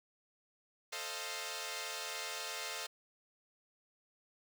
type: chord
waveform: 5% pulse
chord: F dominant seventh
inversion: first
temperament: equal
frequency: 440 / 523.3 / 622.3 / 698.5 Hz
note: A4 / C5 / Eb5 / F5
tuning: 0 / 0 / 0 / 0 cents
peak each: -34 dBFS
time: 0.92-2.87 s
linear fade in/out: 10 ms
effects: none